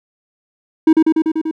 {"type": "tone with echo", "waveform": "triangle", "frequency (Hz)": 318.1, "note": "D#4", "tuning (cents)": 38, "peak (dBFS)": -3, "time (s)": [0.87, 0.93], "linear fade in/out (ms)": 5, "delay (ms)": 97, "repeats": 6, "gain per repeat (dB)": -2, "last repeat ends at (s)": 1.512, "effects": []}